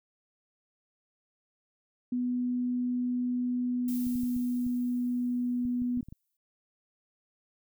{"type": "tone with pitch glide", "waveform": "sine", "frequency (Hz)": [247.2, 245.5], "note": ["B3", "B3"], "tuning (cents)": [2, -10], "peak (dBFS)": -27, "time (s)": [2.12, 6.01], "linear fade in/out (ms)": 5, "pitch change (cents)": -12, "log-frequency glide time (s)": [3.66, 4.34]}
{"type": "noise with exponential decay", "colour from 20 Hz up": "violet", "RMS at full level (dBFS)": -42, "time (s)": [3.88, 6.37], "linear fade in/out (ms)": 2, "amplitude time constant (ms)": 540}
{"type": "clicks", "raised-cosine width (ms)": 5, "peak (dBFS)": -32, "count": 11, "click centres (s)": [4.068, 4.156, 4.234, 4.365, 4.666, 5.653, 5.819, 5.974, 6.029, 6.086, 6.125]}
{"effects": []}